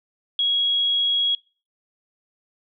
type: tone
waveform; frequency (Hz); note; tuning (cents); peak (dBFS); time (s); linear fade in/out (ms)
sine; 3315; G#7; -4; -18; 0.39-1.35; 2
effects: noise-tail reverb RT60 0.4 s tail -26 dB re dry